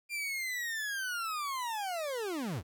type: linear sweep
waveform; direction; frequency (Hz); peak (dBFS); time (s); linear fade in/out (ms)
40% pulse; down; 2400 to 65.1; -33; 0.09-2.63; 50
effects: 12-bit